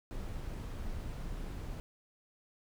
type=noise; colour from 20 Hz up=brown; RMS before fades=-40 dBFS; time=0.11-1.8 s; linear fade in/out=0 ms; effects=none